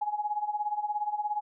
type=tone with tremolo; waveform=sine; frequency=837 Hz; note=G#5; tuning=13 cents sharp; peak=-25 dBFS; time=0.01-1.41 s; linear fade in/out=10 ms; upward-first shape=sine; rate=17 Hz; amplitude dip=80%; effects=none